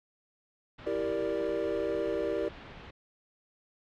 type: low-pass noise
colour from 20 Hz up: pink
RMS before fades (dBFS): -48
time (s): 0.78-2.91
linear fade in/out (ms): 10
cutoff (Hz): 3500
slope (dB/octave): 24
type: chord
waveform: triangle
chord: E half-diminished seventh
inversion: none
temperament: equal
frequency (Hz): 329.6 / 392 / 466.2 / 587.3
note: E4 / G4 / Bb4 / D5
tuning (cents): 0 / 0 / 0 / 0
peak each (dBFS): -34 / -32 / -32 / -32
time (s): 0.86-2.49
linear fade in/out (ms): 10
effects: none